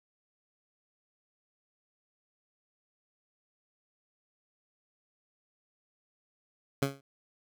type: tone with exponential decay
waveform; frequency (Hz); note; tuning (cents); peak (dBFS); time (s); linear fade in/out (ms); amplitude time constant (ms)
15% pulse; 138.1; C#3; -6; -17; 6.82-7.01; 5; 41
effects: none